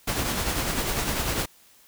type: noise with tremolo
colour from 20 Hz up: pink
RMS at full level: -25 dBFS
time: 0.07-1.46 s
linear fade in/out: 10 ms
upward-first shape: triangle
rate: 10 Hz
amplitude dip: 45%
effects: white hiss -56 dBFS RMS until 1.87 s